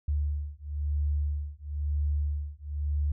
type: beating tone pair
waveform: sine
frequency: 72.9 / 73.9 Hz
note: D2 / D2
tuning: -12 / +11 cents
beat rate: 1 Hz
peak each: -30 dBFS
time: 0.08-3.12 s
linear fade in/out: 5 ms
effects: none